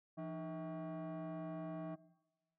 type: tone with frequency modulation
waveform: sine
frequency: 169.2 Hz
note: E3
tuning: 45 cents sharp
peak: -39 dBFS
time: 0.17-1.96 s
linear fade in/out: 20 ms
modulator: 476 Hz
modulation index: 1.3
effects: noise-tail reverb RT60 1.0 s tail -20 dB re dry + tanh soft clip ceiling -41 dBFS